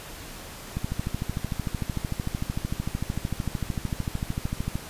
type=click train; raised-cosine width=5 ms; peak=-15 dBFS; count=54; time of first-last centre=0.77-4.755 s; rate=13.3 Hz; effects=pink hiss -41 dBFS RMS until 4.89 s + resampled to 32000 Hz